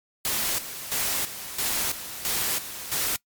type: noise with tremolo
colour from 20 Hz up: white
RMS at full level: -26 dBFS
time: 0.25-3.16 s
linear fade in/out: 0 ms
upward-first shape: square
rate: 1.5 Hz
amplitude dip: 70%
effects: noise-tail reverb RT60 0.1 s tail -23 dB re dry + MP3 96 kbps